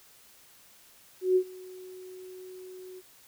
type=tone with ADSR envelope; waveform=sine; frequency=370 Hz; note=F#4; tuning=in tune; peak=-18 dBFS; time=1.21-3.02 s; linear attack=150 ms; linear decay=74 ms; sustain=-24 dB; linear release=37 ms; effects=white hiss -57 dBFS RMS until 3.27 s